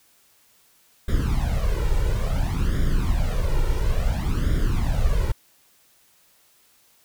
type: noise with flanger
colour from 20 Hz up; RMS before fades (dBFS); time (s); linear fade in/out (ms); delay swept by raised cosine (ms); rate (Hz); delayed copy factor
brown; -21; 1.08-5.32; 5; 0.57 to 2.17; 0.58; +0.8
effects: white hiss -59 dBFS RMS until 7.04 s